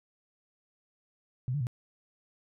sine tone with pitch steps, 126.3 / 146.3 / 121.3 Hz, B2 / D3 / B2, +39 / -6 / -31 cents, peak -28 dBFS, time 1.48-1.669 s, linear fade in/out 0 ms, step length 63 ms, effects none

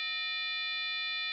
sine tone with frequency modulation, 2960 Hz, F#7, in tune, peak -32 dBFS, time 0-1.32 s, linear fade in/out 0 ms, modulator 557 Hz, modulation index 2.1, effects none

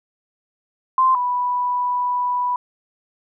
sine tone pair in turn, 1041 / 985.8 Hz, C6 / B5, -9 / -3 cents, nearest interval minor second, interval 94 cents, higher first, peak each -12 / -18 dBFS, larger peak first, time 0.98-1.15 / 1.15-2.56 s, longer second, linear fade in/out 2 ms, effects none

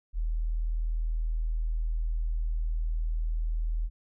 sine tone, 40.15 Hz, E1, 45 cents flat, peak -26 dBFS, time 0.13-3.9 s, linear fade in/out 50 ms, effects none

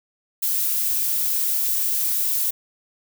violet noise, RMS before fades -22 dBFS, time 0.42-2.51 s, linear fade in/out 10 ms, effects none

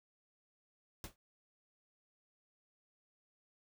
pink noise with exponential decay, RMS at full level -41 dBFS, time 1.04-1.16 s, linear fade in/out 1 ms, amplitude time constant 24 ms, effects none

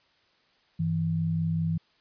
sine tone pair together, 98.14 / 163.3 Hz, G2 / E3, +2 / -16 cents, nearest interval major sixth, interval 882 cents, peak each -32 / -25 dBFS, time 0.79-1.78 s, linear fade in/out 10 ms, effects white hiss -65 dBFS RMS until 2 s + resampled to 11025 Hz

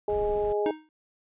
harmonic tone, 207.7 Hz, G#3, in tune, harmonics 2 / 3 / 4, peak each -25 / -32 / -33 dBFS, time 0.08-0.71 s, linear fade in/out 2 ms
brown noise, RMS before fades -39 dBFS, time 0.09-0.53 s, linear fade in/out 5 ms
square tone with exponential decay, 311.1 Hz, D#4, in tune, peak -25 dBFS, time 0.66-0.89 s, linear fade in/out 1 ms, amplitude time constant 48 ms
effects resampled to 8000 Hz

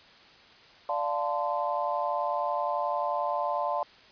sine chord, D minor seventh, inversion none, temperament equal with one note detuned, 587.3 / 698.5 / 880 / 1032.1 Hz, D5 / F5 / A5 / C6, 0 / 0 / 0 / -24 cents, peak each -32 dBFS, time 0.89-3.83 s, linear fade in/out 2 ms, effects white hiss -54 dBFS RMS until 4.11 s + resampled to 11025 Hz

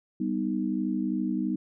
sine chord, G augmented, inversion none, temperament equal with one note detuned, 196 / 248.1 / 311.1 Hz, G3 / B3 / D#4, 0 / +8 / 0 cents, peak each -30 dBFS, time 0.2-1.56 s, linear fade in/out 5 ms, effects none

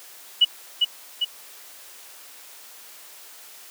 sine tone with echo, 2940 Hz, F#7, 12 cents flat, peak -11 dBFS, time 0.41-0.45 s, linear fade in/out 10 ms, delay 400 ms, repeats 2, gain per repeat -4 dB, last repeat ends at 1.25 s, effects white hiss -45 dBFS RMS until 3.7 s + high-pass 400 Hz 12 dB/octave

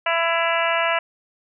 harmonic tone with a mistuned harmonic, 333.7 Hz, E4, 21 cents sharp, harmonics 2 / 3 / 4 / 5 / 6 / 7 / 8 / 9, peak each -23 / -25 / -26 / -27 / -28 / -28 / -29 / -30 dBFS, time 0.06-0.99 s, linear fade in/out 5 ms, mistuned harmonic 9, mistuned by -69 cents, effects none

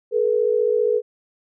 sine tone pair together, 428.2 / 483.3 Hz, A4 / B4, -47 / -38 cents, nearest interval major second, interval 209 cents, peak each -19 dBFS, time 0.11-1.02 s, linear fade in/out 50 ms, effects none

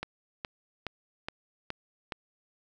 click train, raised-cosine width 0.3 ms, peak -18 dBFS, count 6, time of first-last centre 0.03-2.122 s, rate 2.39 Hz, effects none

